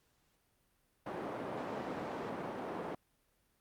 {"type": "band-pass noise", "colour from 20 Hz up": "white", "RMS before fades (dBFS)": -41, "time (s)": [1.06, 2.95], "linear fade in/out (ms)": 5, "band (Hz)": [180, 720], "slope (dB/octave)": 12, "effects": ["pink hiss -75 dBFS RMS until 3.6 s", "Opus 48 kbps"]}